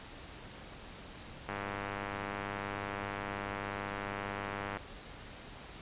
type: click train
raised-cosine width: 0.5 ms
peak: -22 dBFS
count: 329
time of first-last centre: 1.49-4.77 s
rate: 100 Hz
effects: pink hiss -49 dBFS RMS until 5.81 s + resampled to 8000 Hz